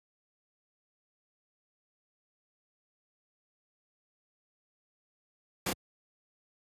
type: noise with echo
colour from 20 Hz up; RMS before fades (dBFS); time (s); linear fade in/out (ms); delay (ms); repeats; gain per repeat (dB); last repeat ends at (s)
pink; -30; 5.66-5.7; 5; 31; 1; -2; 5.731
effects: high-pass 80 Hz 12 dB/octave + resampled to 32000 Hz